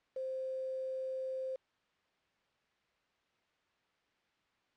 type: tone with quantisation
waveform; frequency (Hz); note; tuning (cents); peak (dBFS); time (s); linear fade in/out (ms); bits
sine; 523.3; C5; 0; -36; 0.16-1.56; 5; 9
effects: white hiss -75 dBFS RMS until 4.76 s + low-pass 3000 Hz 12 dB/octave